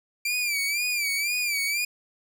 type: tone with vibrato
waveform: sawtooth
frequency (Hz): 2349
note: D7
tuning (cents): 0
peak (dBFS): -21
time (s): 0.25-1.85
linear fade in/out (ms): 5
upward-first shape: sine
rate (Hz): 2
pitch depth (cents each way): 92
effects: none